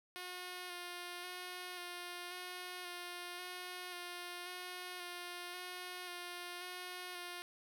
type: tone with vibrato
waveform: 5% pulse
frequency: 357.3 Hz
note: F4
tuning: 40 cents sharp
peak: -33 dBFS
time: 0.16-7.42 s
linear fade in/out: 0 ms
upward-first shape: square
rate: 0.93 Hz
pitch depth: 18 cents each way
effects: none